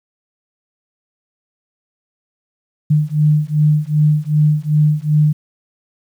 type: beating tone pair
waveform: sine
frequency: 149.9 / 152.5 Hz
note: D3 / D#3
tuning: +36 / -34 cents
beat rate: 2.6 Hz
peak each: -14 dBFS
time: 2.9-5.33 s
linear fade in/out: 10 ms
effects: 8-bit